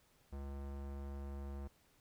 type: tone with low-pass filter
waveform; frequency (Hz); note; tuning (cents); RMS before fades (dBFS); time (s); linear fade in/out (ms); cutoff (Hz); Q
square; 69.6; C#2; +8; -45; 0.32-1.68; 10; 1100; 0.78
effects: pink hiss -71 dBFS RMS until 2 s